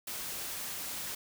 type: noise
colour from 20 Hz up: white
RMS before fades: -39 dBFS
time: 0.07-1.15 s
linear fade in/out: 5 ms
effects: none